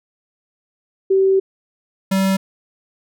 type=tone pair in turn; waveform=sine / square; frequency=384.8 / 192.4 Hz; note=G4 / G3; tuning=-32 / -32 cents; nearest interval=octave; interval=1200 cents; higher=first; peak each=-11 / -15 dBFS; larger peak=first; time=1.1-1.4 / 2.11-2.37 s; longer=first; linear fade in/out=10 ms; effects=none